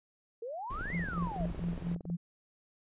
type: exponential two-way sweep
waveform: sine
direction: up then down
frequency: 440 to 2179 to 597 Hz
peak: -37 dBFS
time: 0.42-1.46 s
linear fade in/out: 5 ms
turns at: 0.95 s
type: noise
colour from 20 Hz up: brown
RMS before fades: -42 dBFS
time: 0.7-1.95 s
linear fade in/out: 2 ms
type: click train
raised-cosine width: 2 ms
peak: -30 dBFS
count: 29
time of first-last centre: 0.81-2.1 s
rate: 21.7 Hz
type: tone with tremolo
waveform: sine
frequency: 171.8 Hz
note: F3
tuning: 28 cents flat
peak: -30 dBFS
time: 0.92-2.17 s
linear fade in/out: 20 ms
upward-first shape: sine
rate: 4.3 Hz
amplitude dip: 100%
effects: resampled to 8000 Hz